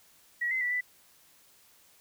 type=tone with pitch steps; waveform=sine; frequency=1920 / 2054 / 1960 / 1985 Hz; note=B6 / C7 / B6 / B6; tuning=-49 / -33 / -14 / +8 cents; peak=-27 dBFS; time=0.41-0.81 s; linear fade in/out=10 ms; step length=100 ms; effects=white hiss -61 dBFS RMS until 2 s